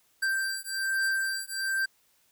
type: beating tone pair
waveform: square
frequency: 1568 / 1569.2 Hz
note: G6 / G6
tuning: 0 / +1 cents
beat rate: 1.2 Hz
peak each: -31 dBFS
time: 0.22-1.86 s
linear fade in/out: 10 ms
effects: white hiss -67 dBFS RMS until 2.31 s